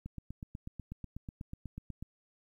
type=click train; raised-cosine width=5 ms; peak=-29 dBFS; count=17; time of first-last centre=0.06-2.026 s; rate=8.14 Hz; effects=11-bit